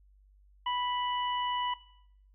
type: harmonic tone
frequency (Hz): 986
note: B5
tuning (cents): -3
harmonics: 1 / 2 / 3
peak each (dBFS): -30 / -42 / -36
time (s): 0.66-1.74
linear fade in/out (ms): 5
effects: noise-tail reverb RT60 0.7 s tail -17 dB re dry + added 49 Hz sine -58 dBFS peak until 2.34 s